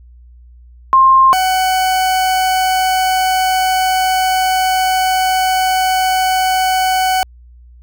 sine / 40% pulse tone pair in turn, 1059 / 748.8 Hz, C6 / F#5, +21 / +20 cents, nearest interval tritone, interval 601 cents, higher first, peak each -5 / -11 dBFS, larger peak first, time 0.93-1.33 / 1.33-7.23 s, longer second, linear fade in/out 0 ms, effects added 60 Hz sine -38 dBFS peak until 7.82 s

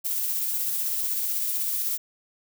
violet noise with tremolo, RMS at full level -26 dBFS, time 0.04-1.98 s, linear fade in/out 20 ms, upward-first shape sine, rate 16 Hz, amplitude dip 25%, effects none

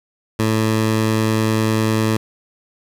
15% pulse tone, 110 Hz, A2, in tune, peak -9 dBFS, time 0.39-2.17 s, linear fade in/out 5 ms, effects resampled to 32000 Hz + 7-bit

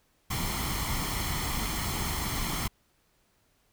pink noise with comb filter, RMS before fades -31 dBFS, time 0.3-2.68 s, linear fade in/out 10 ms, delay 0.94 ms, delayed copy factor +0.6, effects pink hiss -69 dBFS RMS until 3.72 s

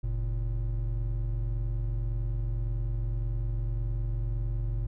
triangle tone pair together, 45.36 / 114.3 Hz, F#1 / A#2, -34 / -34 cents, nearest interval octave + major third, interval 1600 cents, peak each -27 / -30 dBFS, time 0.03-4.87 s, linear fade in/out 10 ms, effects none

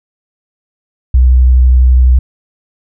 sine tone with vibrato, 63 Hz, B1, 35 cents sharp, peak -3 dBFS, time 1.14-2.19 s, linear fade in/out 5 ms, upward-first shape sine, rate 12 Hz, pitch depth 16 cents each way, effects none

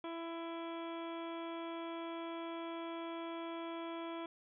harmonic tone, 333 Hz, E4, 18 cents sharp, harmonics 1 / 2 / 3 / 4 / 5 / 6 / 7 / 8 / 9 / 10, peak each -43 / -47 / -48 / -53 / -61 / -62 / -56 / -65 / -66 / -56 dBFS, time 0.04-4.26 s, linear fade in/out 2 ms, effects none

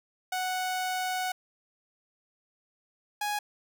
sawtooth tone pair in turn, 740 / 830.6 Hz, F#5 / G#5, 0 / 0 cents, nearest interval major second, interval 200 cents, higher second, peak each -25 dBFS, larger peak neither, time 0.32-1.32 / 3.21-3.39 s, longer first, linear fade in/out 5 ms, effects none

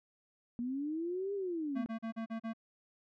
sine linear two-way sweep, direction up then down, 233.7 to 407 to 233.7 Hz, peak -34 dBFS, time 0.59-1.86 s, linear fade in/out 0 ms, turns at 1.34 s
square tone bursts, 225.4 Hz, A3, 42 cents sharp, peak -37 dBFS, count 6, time 1.75-2.535 s, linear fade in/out 20 ms, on 100 ms, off 37 ms
effects low-pass 2000 Hz 12 dB/octave

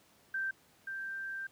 sine tone pair in turn, 1565 / 1574.1 Hz, G6 / G6, -3 / +7 cents, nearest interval unison, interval 10 cents, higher second, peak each -32 / -37 dBFS, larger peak first, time 0.34-0.51 / 0.87-1.47 s, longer second, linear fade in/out 5 ms, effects pink hiss -65 dBFS RMS until 1.51 s + high-pass 100 Hz 12 dB/octave

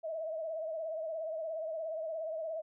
sine tone with vibrato, 640 Hz, D#5, 49 cents sharp, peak -35 dBFS, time 0.03-2.62 s, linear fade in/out 20 ms, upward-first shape triangle, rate 17 Hz, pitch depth 80 cents each way, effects none

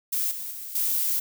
violet noise with level steps, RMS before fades -26 / -34 / -37 / -25 dBFS, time 0.12-1.2 s, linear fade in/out 10 ms, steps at 0.31 / 0.51 / 0.75 s, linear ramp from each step 5 ms, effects none

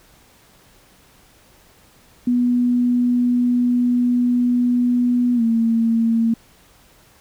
sine tone with pitch glide, 244.7 to 228.3 Hz, B3 to A#3, -16 to -36 cents, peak -14 dBFS, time 2.27-6.34 s, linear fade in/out 5 ms, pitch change -120 cents, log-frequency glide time 5.35-5.42 s, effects pink hiss -52 dBFS RMS until 7.2 s

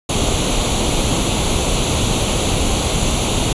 pink noise with comb filter, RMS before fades -17 dBFS, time 0.09-3.53 s, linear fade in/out 5 ms, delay 0.29 ms, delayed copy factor +0.7, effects resampled to 24000 Hz

